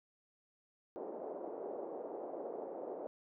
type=band-pass noise; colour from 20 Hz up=pink; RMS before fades=-44 dBFS; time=0.96-3.07 s; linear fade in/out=0 ms; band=370 to 660 Hz; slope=24 dB/octave; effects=none